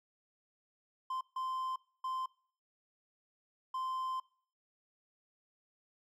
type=tone bursts at uneven times; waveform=triangle; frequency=1039 Hz; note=C6; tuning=12 cents flat; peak=-33 dBFS; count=4; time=1.1-1.21 / 1.36-1.76 / 2.04-2.26 / 3.74-4.2 s; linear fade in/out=5 ms; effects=noise-tail reverb RT60 0.5 s tail -24 dB re dry